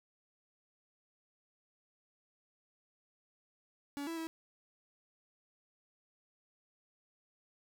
45% pulse tone with pitch steps, 284.4 / 330.4 / 325 Hz, C#4 / E4 / E4, +45 / +4 / -24 cents, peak -38 dBFS, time 3.97-4.27 s, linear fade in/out 0 ms, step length 100 ms, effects none

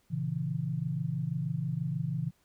sine chord, A# diminished, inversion none, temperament equal, 116.54 / 138.59 / 164.81 Hz, A#2 / C#3 / E3, 0 / 0 / 0 cents, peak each -38 / -33 / -33 dBFS, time 0.1-2.31 s, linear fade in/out 20 ms, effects pink hiss -70 dBFS RMS until 2.44 s

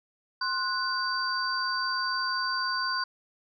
sine tone cluster, 1051 / 1475 / 4664 Hz, C6 / F#6 / D8, +7 / -6 / -13 cents, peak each -31 dBFS, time 0.41-3.04 s, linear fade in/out 5 ms, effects none

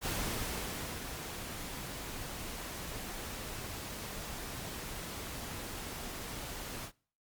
pink noise with ADSR envelope, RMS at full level -35 dBFS, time 0.01-6.92 s, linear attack 48 ms, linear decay 950 ms, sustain -7 dB, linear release 80 ms, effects noise-tail reverb RT60 0.5 s tail -25 dB re dry + Opus 48 kbps

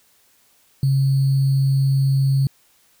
sine tone with sample-and-hold, 135.9 Hz, C#3, 34 cents flat, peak -14 dBFS, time 0.83-2.47 s, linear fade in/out 2 ms, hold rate 4410 Hz, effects white hiss -58 dBFS RMS until 3 s

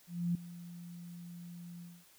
sine tone with ADSR envelope, 173.3 Hz, F3, 13 cents flat, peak -28 dBFS, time 0.07-2.05 s, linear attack 280 ms, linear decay 3 ms, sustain -17 dB, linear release 240 ms, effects white hiss -63 dBFS RMS until 2.18 s

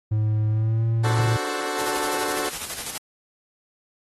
triangle tone with pitch glide, 107.8 to 113.81 Hz, A2 to A#2, -35 to -41 cents, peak -17 dBFS, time 0.11-1.37 s, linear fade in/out 10 ms, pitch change +94 cents, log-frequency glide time 0.49-0.86 s
15% pulse chord, D dominant seventh, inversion none, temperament equal, 293.7 / 370 / 440 / 523.3 Hz, D4 / F#4 / A4 / C5, 0 / 0 / 0 / 0 cents, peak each -27 / -24 / -24 / -28 dBFS, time 1.03-2.5 s, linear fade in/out 20 ms
white noise with tremolo, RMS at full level -30 dBFS, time 1.78-2.98 s, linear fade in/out 5 ms, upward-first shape square, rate 12 Hz, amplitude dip 45%
effects AAC 32 kbps

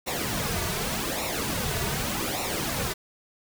pink noise with flanger, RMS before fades -29 dBFS, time 0.06-2.94 s, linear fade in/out 20 ms, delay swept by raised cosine 0.62 to 3.82 ms, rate 0.85 Hz, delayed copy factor -0.7, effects none

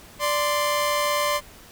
sawtooth tone pair together, 587.3 / 1043.5 Hz, D5 / C6, 0 / -5 cents, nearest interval minor seventh, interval 995 cents, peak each -20 dBFS, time 0.19-1.41 s, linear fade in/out 50 ms, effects pink hiss -47 dBFS RMS until 1.71 s

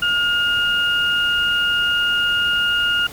sine tone pair together, 1423 / 2841 Hz, F6 / F7, +32 / +29 cents, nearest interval octave, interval 1197 cents, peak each -18 / -19 dBFS, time 0.02-3.07 s, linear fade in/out 5 ms, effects pink hiss -37 dBFS RMS until 3.12 s

